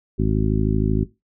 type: harmonic tone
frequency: 53 Hz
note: G#1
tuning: 36 cents sharp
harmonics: 1 / 2 / 3 / 4 / 5 / 6 / 7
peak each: -22 / -23 / -25 / -24 / -26 / -31 / -26 dBFS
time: 0.18-1.05 s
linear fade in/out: 20 ms
effects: noise-tail reverb RT60 0.2 s tail -17 dB re dry

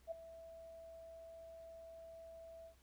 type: tone with ADSR envelope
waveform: sine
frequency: 659.3 Hz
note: E5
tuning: in tune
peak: -38 dBFS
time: 0.07-2.75 s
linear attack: 44 ms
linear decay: 10 ms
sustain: -14 dB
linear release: 93 ms
effects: added 64 Hz sine -67 dBFS peak until 2.82 s + pink hiss -72 dBFS RMS until 2.82 s

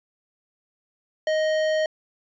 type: tone with tanh clipping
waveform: sine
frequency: 624 Hz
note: D#5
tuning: 5 cents sharp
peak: -22 dBFS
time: 1.27-1.86 s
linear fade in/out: 2 ms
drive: 16 dB
effects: resampled to 16000 Hz

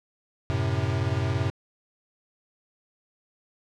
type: chord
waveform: square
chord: F# diminished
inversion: none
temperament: equal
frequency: 92.5 / 110 / 130.81 Hz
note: F#2 / A2 / C3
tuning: 0 / 0 / 0 cents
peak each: -29 dBFS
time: 0.5-1.5 s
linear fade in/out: 0 ms
effects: low-pass 5000 Hz 12 dB/octave

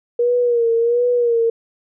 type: tone with vibrato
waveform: sine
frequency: 474.1 Hz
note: A#4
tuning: 29 cents sharp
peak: -13 dBFS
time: 0.19-1.5 s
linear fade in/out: 5 ms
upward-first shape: sine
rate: 1.4 Hz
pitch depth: 57 cents each way
effects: none

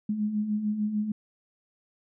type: beating tone pair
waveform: sine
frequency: 205.7 / 212.4 Hz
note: G#3 / G#3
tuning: -16 / +39 cents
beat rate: 6.7 Hz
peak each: -34 / -26 dBFS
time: 0.09-1.12 s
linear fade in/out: 5 ms
effects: none

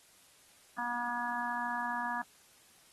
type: harmonic tone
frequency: 240.8 Hz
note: B3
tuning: 44 cents flat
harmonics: 1 / 3 / 4 / 5 / 6 / 7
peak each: -44 / -41 / -36 / -42 / -47 / -38 dBFS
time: 0.78-2.22 s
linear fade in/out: 5 ms
effects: white hiss -62 dBFS RMS until 2.92 s + AAC 32 kbps

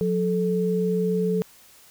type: tone pair together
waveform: sine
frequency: 180.33 / 436.4 Hz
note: F#3 / A4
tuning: -44 / -14 cents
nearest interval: octave + minor third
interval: 1530 cents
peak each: -23 dBFS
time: 0.01-1.42 s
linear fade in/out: 0 ms
effects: white hiss -52 dBFS RMS until 1.9 s

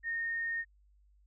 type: tone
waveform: sine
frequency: 1841 Hz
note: A#6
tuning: 22 cents flat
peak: -32 dBFS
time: 0.03-0.65 s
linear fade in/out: 50 ms
effects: added 50 Hz sine -62 dBFS peak until 1.26 s

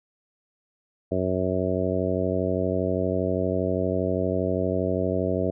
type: harmonic tone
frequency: 92.5 Hz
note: F#2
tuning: in tune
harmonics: 1 / 2 / 3 / 4 / 5 / 6 / 7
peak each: -30 / -30 / -30 / -30 / -30 / -30 / -30 dBFS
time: 1.11-5.51 s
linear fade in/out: 10 ms
effects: none

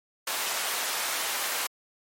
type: high-pass noise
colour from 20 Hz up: pink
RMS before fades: -30 dBFS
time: 0.27-1.67 s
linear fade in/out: 5 ms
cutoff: 800 Hz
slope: 12 dB/octave
effects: MP3 64 kbps

